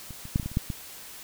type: clicks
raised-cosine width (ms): 5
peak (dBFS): -28 / -28 / -11 / -17 / -28 / -19 / -29 / -11 / -18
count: 9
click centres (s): 0.107 / 0.254 / 0.359 / 0.398 / 0.43 / 0.46 / 0.516 / 0.571 / 0.702
effects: white hiss -44 dBFS RMS until 1.23 s